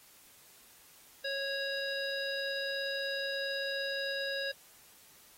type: harmonic tone with a mistuned harmonic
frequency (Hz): 550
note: C#5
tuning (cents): -14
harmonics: 1 / 3 / 5 / 7 / 9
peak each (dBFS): -37 / -37 / -44 / -41 / -42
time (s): 1.24-4.52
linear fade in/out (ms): 10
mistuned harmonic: 5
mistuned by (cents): +23
effects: white hiss -59 dBFS RMS until 5.37 s + AAC 48 kbps